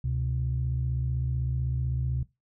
sine tone pair together, 70.86 / 126.7 Hz, C#2 / B2, +39 / +45 cents, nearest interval minor seventh, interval 1006 cents, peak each -29 / -27 dBFS, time 0.04-2.23 s, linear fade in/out 5 ms, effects noise-tail reverb RT60 0.2 s tail -19 dB re dry + tanh soft clip ceiling -19 dBFS

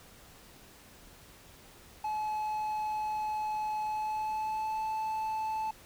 triangle tone with pitch glide, 856 to 874 Hz, A5 to A5, -48 to -12 cents, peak -29 dBFS, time 2.04-5.71 s, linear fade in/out 5 ms, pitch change +36 cents, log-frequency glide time 3.85-4.85 s, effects pink hiss -55 dBFS RMS until 5.85 s

